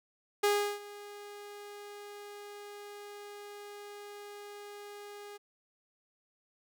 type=tone with ADSR envelope; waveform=sawtooth; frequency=410.5 Hz; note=G#4; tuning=20 cents flat; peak=-20 dBFS; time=0.43-5.38 s; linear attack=10 ms; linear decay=350 ms; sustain=-21 dB; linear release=19 ms; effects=none